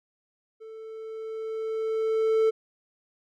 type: tone with level ramp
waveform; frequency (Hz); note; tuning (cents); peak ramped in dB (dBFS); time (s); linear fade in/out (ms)
triangle; 442.4; A4; +9; -39 to -16; 0.6-2.51; 20
effects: none